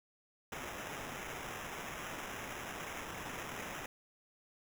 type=noise with sample-and-hold; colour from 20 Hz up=white; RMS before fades=-44 dBFS; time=0.52-3.86 s; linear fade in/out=2 ms; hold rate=4410 Hz; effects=none